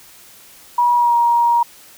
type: tone with pitch glide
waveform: sine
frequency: 964 to 944.7 Hz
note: B5 to A#5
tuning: -42 to +23 cents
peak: -11 dBFS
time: 0.78-1.63 s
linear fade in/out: 5 ms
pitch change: -35 cents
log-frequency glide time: 0.95-1.15 s
effects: white hiss -44 dBFS RMS until 1.97 s

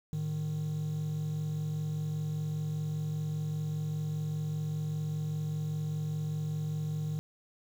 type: tone pair together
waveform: triangle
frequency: 108.75 / 153.8 Hz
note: A2 / D#3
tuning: -20 / -20 cents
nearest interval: tritone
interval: 600 cents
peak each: -37 / -29 dBFS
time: 0.13-7.19 s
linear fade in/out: 0 ms
effects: tanh soft clip ceiling -24 dBFS + 9-bit

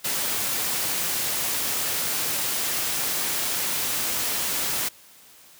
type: noise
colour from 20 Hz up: white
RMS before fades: -26 dBFS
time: 0.04-4.89 s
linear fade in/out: 10 ms
effects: white hiss -51 dBFS RMS until 5.59 s + high-pass 80 Hz 12 dB/octave

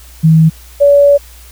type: tone pair in turn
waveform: sine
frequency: 160 / 570.2 Hz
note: D#3 / C#5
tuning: +49 / +49 cents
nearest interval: octave + minor seventh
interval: 2200 cents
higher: second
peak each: -3 dBFS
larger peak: neither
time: 0.23-0.5 / 0.8-1.18 s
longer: second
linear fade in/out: 20 ms
effects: added 60 Hz sine -35 dBFS peak until 1.51 s + white hiss -40 dBFS RMS until 1.51 s

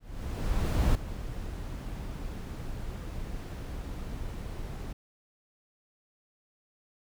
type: noise with ADSR envelope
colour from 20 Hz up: brown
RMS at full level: -24 dBFS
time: 0-4.93 s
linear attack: 950 ms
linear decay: 4 ms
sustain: -13 dB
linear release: 6 ms
effects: none

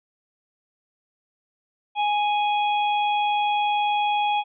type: harmonic tone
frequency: 830.6 Hz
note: G#5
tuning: in tune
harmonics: 1 / 3 / 4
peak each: -20 / -30 / -32 dBFS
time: 1.95-4.44 s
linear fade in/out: 50 ms
effects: none

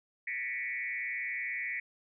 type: tone with frequency modulation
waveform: sine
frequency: 2093 Hz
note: C7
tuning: in tune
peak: -33 dBFS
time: 0.27-1.8 s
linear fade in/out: 5 ms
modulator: 129 Hz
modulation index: 1.9
effects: none

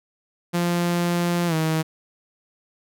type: tone with pitch glide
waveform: sawtooth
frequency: 173.6 to 159.19 Hz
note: F3 to D#3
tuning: -10 to +40 cents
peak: -16 dBFS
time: 0.53-1.83 s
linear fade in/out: 20 ms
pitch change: -150 cents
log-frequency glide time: 1.47-1.54 s
effects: none

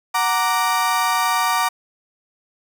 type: chord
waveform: 35% pulse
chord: Gb augmented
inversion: none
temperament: equal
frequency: 740 / 932.3 / 1174.7 Hz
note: Gb5 / Bb5 / D6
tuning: 0 / 0 / 0 cents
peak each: -22 / -19 / -19 dBFS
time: 0.14-1.69 s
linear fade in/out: 10 ms
effects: none

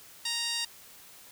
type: tone with band-pass filter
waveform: 15% pulse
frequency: 932.3 Hz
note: A#5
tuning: in tune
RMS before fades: -32 dBFS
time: 0.25-0.65 s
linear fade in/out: 5 ms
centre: 5700 Hz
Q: 3.2
effects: white hiss -52 dBFS RMS until 1.31 s

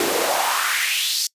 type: noise with high-pass filter sweep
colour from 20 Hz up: pink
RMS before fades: -21 dBFS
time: 0-1.27 s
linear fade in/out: 2 ms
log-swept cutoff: 320 to 5300 Hz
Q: 2.9
effects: noise-tail reverb RT60 0.1 s tail -24 dB re dry + resampled to 32000 Hz

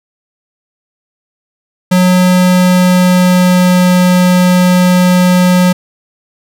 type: tone with pitch glide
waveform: square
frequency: 182.1 to 180.84 Hz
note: F#3 to F#3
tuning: -27 to -39 cents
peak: -6 dBFS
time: 1.91-5.73 s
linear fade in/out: 10 ms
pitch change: -12 cents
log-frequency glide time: 2.09-3.93 s
effects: none

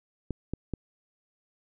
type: clicks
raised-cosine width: 3 ms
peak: -18 dBFS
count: 3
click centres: 0.307 / 0.536 / 0.737 s
effects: none

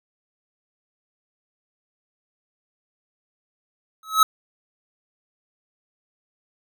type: tone with exponential growth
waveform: square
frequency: 1287 Hz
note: E6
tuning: 42 cents flat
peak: -9 dBFS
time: 4.03-4.23 s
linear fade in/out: 2 ms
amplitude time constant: 43 ms
effects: none

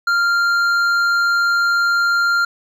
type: tone with hard clipping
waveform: sine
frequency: 1393 Hz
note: F6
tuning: 5 cents flat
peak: -15 dBFS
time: 0.07-2.45 s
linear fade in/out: 5 ms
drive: 7 dB
effects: none

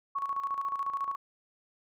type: tone with tremolo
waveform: sine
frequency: 1108.7 Hz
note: C#6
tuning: in tune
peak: -28 dBFS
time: 0.15-1.16 s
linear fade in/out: 10 ms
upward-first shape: square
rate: 14 Hz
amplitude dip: 60%
effects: none

